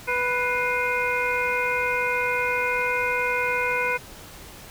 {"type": "harmonic tone with a mistuned harmonic", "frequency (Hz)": 493.9, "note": "B4", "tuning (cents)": 0, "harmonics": [1, 2, 3, 4, 5], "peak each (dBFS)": [-28, -28, -28, -28, -28], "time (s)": [0.07, 3.98], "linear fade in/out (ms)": 20, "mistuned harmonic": 4, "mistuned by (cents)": 120, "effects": ["pink hiss -43 dBFS RMS until 4.7 s"]}